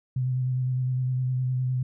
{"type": "tone with vibrato", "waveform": "sine", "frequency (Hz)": 127.8, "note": "C3", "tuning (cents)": -40, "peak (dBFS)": -23, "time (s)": [0.16, 1.83], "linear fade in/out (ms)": 5, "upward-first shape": "square", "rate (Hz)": 9.8, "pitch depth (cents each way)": 18, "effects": []}